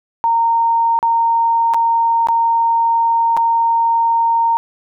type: tone with dropouts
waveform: sine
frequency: 922 Hz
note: A#5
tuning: 19 cents flat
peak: -11 dBFS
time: 0.24-4.57 s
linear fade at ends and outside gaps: 0 ms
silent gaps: 0.99-1.028 / 1.737-1.744 / 2.271-2.286 / 3.367-3.373 s
effects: none